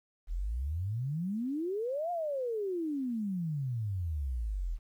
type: exponential two-way sweep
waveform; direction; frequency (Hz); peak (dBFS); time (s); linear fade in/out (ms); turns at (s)
sine; up then down; 37.99 to 717 to 37.99; -31; 0.27-4.79; 50; 2.11
effects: 11-bit